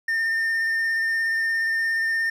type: tone with vibrato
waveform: triangle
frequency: 1812 Hz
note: A#6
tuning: 50 cents flat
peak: -19 dBFS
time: 0.08-2.3 s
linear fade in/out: 5 ms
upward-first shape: sine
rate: 17 Hz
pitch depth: 14 cents each way
effects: none